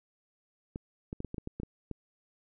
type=clicks; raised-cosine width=3 ms; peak=-24 dBFS; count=10; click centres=0.759 / 1.129 / 1.204 / 1.247 / 1.344 / 1.382 / 1.474 / 1.6 / 1.633 / 1.913 s; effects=none